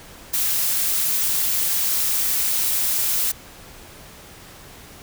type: noise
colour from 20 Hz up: blue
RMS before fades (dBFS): -21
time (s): 0.33-3.32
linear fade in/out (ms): 10
effects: pink hiss -43 dBFS RMS until 5.02 s